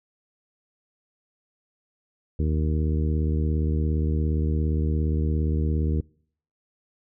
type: harmonic tone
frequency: 77.3 Hz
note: D#2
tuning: 11 cents flat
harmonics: 1 / 2 / 3 / 4 / 5 / 6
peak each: -22 / -28 / -32 / -34 / -36 / -38 dBFS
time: 2.39-6.01 s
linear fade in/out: 5 ms
effects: noise-tail reverb RT60 0.6 s tail -26 dB re dry